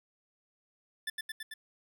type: tone with echo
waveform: 25% pulse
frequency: 1760 Hz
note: A6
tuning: in tune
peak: -29 dBFS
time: 1.07-1.1 s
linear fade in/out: 5 ms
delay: 110 ms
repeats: 4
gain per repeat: -2 dB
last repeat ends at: 1.54 s
effects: none